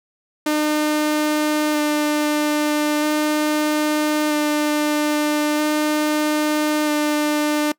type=tone with vibrato; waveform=sawtooth; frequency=301 Hz; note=D4; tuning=43 cents sharp; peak=-13 dBFS; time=0.46-7.72 s; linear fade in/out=5 ms; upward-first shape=square; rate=0.39 Hz; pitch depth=10 cents each way; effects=noise-tail reverb RT60 0.1 s tail -22 dB re dry